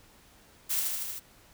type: noise with echo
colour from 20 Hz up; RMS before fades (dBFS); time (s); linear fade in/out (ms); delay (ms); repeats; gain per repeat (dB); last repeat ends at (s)
blue; -29; 0.69-0.81; 20; 78; 5; -2; 1.2
effects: pink hiss -58 dBFS RMS until 1.53 s